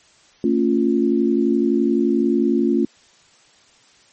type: chord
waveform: sine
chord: A augmented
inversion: none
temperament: equal with one note detuned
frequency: 225.7 / 277.2 / 349.2 Hz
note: A3 / C#4 / E#4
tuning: +44 / 0 / 0 cents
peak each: -19 dBFS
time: 0.44-2.85 s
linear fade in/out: 2 ms
effects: white hiss -53 dBFS RMS until 4.12 s + MP3 32 kbps